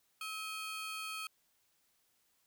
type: ring-modulated tone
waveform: 30% pulse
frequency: 1900 Hz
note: A#6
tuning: 33 cents sharp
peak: -34 dBFS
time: 0.21-1.27 s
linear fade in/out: 2 ms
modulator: 607 Hz
effects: white hiss -75 dBFS RMS until 2.46 s